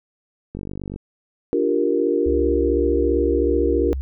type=click train; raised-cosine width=3 ms; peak=-18 dBFS; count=21; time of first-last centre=0.55-0.961 s; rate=48.7 Hz
type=chord; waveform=sine; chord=G minor seventh; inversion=second; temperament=equal; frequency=293.7 / 349.2 / 392 / 466.2 Hz; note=D4 / F4 / G4 / Bb4; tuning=0 / 0 / 0 / 0 cents; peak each=-23 / -22 / -23 / -21 dBFS; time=1.53-3.93 s; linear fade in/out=0 ms
type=tone with pitch glide; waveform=sine; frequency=68.4 to 66.53 Hz; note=C#2 to C2; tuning=-23 to +29 cents; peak=-23 dBFS; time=2.26-4.01 s; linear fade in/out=0 ms; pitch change=-48 cents; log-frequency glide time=2.38-2.53 s
effects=none